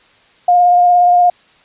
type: tone with vibrato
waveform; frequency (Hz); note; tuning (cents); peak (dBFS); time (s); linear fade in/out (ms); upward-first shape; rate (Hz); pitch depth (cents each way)
sine; 710; F5; +28; -6; 0.48-1.3; 5; sine; 17; 15
effects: white hiss -49 dBFS RMS until 1.64 s + resampled to 8000 Hz